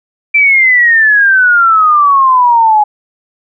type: exponential sweep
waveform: sine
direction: down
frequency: 2351 to 830.6 Hz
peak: -4 dBFS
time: 0.34-2.84 s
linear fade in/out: 10 ms
effects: none